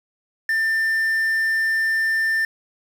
triangle tone with quantisation, 1790 Hz, A6, 29 cents sharp, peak -16 dBFS, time 0.49-2.45 s, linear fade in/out 2 ms, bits 7, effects none

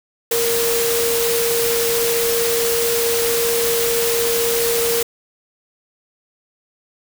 sine tone in noise, 466.2 Hz, A#4, in tune, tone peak -18 dBFS, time 0.31-5.03 s, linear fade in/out 5 ms, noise white, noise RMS -21 dBFS, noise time 0.31-5.03 s, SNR 0 dB, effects none

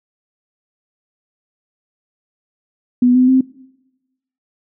sine tone with pitch steps, 247 / 253.8 / 260.8 Hz, B3 / B3 / C4, 0 / +47 / -5 cents, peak -8 dBFS, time 3.02-3.41 s, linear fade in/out 5 ms, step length 130 ms, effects noise-tail reverb RT60 1.0 s tail -22 dB re dry

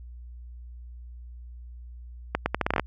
accelerating click train, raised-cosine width 0.5 ms, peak -8 dBFS, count 10, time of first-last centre 2.35-2.797 s, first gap 110 ms, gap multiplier 0.78, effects added 60 Hz sine -40 dBFS peak until 2.86 s

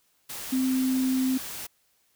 sine tone in noise, 259.6 Hz, C4, 13 cents flat, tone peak -22 dBFS, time 0.52-1.38 s, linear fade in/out 10 ms, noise white, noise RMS -37 dBFS, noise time 0.29-1.67 s, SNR +12 dB, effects white hiss -68 dBFS RMS until 2.15 s

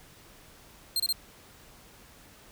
sawtooth tone bursts, 4186 Hz, C8, in tune, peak -22 dBFS, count 3, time 0.96-1.126 s, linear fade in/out 2 ms, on 38 ms, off 26 ms, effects pink hiss -54 dBFS RMS until 2.51 s

